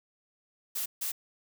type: noise bursts at uneven times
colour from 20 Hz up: blue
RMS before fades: -33 dBFS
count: 2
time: 0.75-0.86 / 1.01-1.12 s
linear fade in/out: 10 ms
effects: none